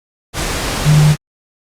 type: tone in noise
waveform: sine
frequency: 150.8 Hz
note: D3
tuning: 46 cents sharp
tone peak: -6 dBFS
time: 0.84-1.16 s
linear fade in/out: 50 ms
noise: pink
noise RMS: -19 dBFS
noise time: 0.33-1.17 s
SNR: +10 dB
effects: low-pass 10000 Hz 12 dB/octave + Opus 48 kbps